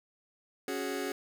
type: chord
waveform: sawtooth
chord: C# suspended fourth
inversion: none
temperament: just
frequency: 277.2 / 369.6 / 415.8 Hz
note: C#4 / F#4 / G#4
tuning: 0 / -2 / +2 cents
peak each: -33 dBFS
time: 0.68-1.12 s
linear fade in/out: 2 ms
effects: none